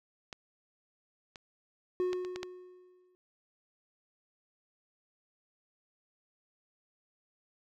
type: clicks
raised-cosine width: 0.2 ms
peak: -24 / -29 / -22 / -29 / -22 / -19 dBFS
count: 6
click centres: 0.328 / 1.358 / 2.131 / 2.249 / 2.36 / 2.431 s
type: tone with exponential decay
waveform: triangle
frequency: 364 Hz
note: F#4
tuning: 28 cents flat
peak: -25 dBFS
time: 2-3.15 s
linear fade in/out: 0 ms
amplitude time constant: 250 ms
effects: none